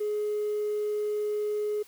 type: tone with hard clipping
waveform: sine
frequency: 420 Hz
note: G#4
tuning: 19 cents sharp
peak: -27 dBFS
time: 0-1.83 s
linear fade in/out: 10 ms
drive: 1 dB
effects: white hiss -55 dBFS RMS until 1.87 s